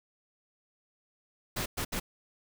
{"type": "noise bursts at uneven times", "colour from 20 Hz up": "pink", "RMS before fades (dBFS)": -33, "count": 3, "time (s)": [[1.56, 1.66], [1.77, 1.85], [1.92, 2]], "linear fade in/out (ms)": 10, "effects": []}